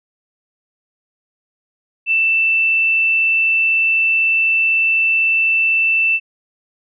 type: tone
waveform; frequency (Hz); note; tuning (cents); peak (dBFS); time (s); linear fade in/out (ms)
sine; 2662; E7; +16; -12; 2.06-6.2; 50
effects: none